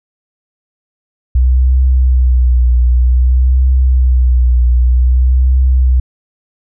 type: tone with vibrato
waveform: sine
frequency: 62.7 Hz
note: B1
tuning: 27 cents sharp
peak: -5 dBFS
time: 1.35-6 s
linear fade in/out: 5 ms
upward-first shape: triangle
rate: 0.53 Hz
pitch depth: 59 cents each way
effects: tanh soft clip ceiling -2 dBFS